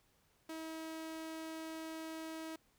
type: tone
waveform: sawtooth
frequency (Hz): 320.7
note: E4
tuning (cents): -48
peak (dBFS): -39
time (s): 0.49-2.56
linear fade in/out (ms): 5
effects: pink hiss -73 dBFS RMS until 2.78 s